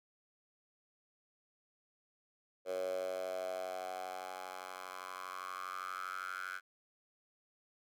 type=tone with high-pass filter sweep; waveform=10% pulse; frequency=92.5 Hz; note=F#2; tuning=in tune; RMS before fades=-42 dBFS; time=2.65-6.61 s; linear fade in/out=50 ms; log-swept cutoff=520 to 1500 Hz; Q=7.5; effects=none